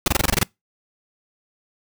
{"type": "noise bursts", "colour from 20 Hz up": "pink", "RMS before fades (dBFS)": -17, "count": 9, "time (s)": [0.06, 0.432], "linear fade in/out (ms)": 2, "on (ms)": 20, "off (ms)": 24, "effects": ["noise-tail reverb RT60 0.2 s tail -26 dB re dry"]}